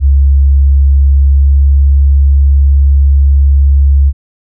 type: tone with pitch glide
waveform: sine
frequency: 69 to 69.44 Hz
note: C#2 to C#2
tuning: -7 to +4 cents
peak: -3 dBFS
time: 0-4.13 s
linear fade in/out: 50 ms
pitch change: +11 cents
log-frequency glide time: 1.32-1.49 s
effects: none